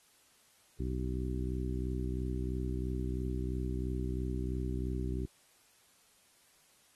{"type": "harmonic tone", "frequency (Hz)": 63, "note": "B1", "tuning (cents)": 35, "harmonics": [1, 2, 3, 4, 5, 6], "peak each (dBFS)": [-35, -39, -43, -43, -43, -43], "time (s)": [0.79, 5.26], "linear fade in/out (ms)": 10, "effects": ["white hiss -66 dBFS RMS until 6.95 s", "AAC 32 kbps"]}